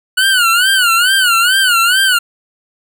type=tone with vibrato; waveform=25% pulse; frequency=1461 Hz; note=F#6; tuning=22 cents flat; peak=-5 dBFS; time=0.17-2.19 s; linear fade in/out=10 ms; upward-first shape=sine; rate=2.3 Hz; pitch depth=140 cents each way; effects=none